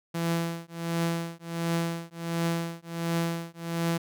sawtooth tone with tremolo, 167.7 Hz, E3, 30 cents sharp, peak -20 dBFS, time 0.14-3.98 s, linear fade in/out 10 ms, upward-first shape triangle, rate 1.4 Hz, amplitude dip 100%, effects none

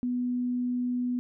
sine tone, 246.9 Hz, B3, in tune, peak -26 dBFS, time 0.03-1.19 s, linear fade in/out 0 ms, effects none

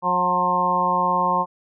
harmonic tone with a mistuned harmonic, 180 Hz, F#3, 47 cents flat, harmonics 1 / 2 / 3 / 4 / 5 / 6, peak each -29 / -33 / -28 / -28 / -21 / -21 dBFS, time 0.02-1.46 s, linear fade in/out 50 ms, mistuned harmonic 6, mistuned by -29 cents, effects none

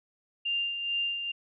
sine tone with tremolo, 2794 Hz, F7, in tune, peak -26 dBFS, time 0.45-1.32 s, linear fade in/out 10 ms, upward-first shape sine, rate 2.3 Hz, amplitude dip 50%, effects none

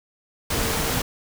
sine tone in noise, 453.7 Hz, A#4, 47 cents flat, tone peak -33 dBFS, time 0.53-0.9 s, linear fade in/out 5 ms, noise pink, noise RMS -24 dBFS, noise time 0.5-1.02 s, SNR -12 dB, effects none

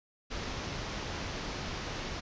pink low-pass noise, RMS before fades -38 dBFS, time 0.3-2.21 s, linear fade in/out 20 ms, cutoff 6300 Hz, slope 48 dB/octave, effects resampled to 16000 Hz

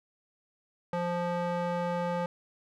square tone with band-pass filter, 174.61 Hz, F3, in tune, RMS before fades -31 dBFS, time 0.93-2.26 s, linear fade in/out 2 ms, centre 720 Hz, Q 1.1, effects none

